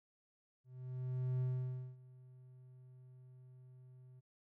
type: tone with ADSR envelope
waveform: triangle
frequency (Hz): 127.5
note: C3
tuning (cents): -44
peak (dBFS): -31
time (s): 0.64-4.21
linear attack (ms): 770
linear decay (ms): 550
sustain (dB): -23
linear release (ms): 22
effects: none